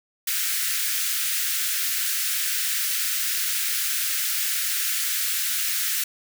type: high-pass noise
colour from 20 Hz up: white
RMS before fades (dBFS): -25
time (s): 0.27-6.04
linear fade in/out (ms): 5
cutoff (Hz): 1400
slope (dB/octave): 48
effects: none